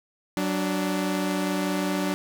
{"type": "tone pair together", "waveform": "sawtooth", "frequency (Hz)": [187.48, 293.7], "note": ["F#3", "D4"], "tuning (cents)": [23, 0], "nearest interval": "minor sixth", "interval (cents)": 777, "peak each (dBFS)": -23, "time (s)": [0.37, 2.14], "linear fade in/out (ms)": 0, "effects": []}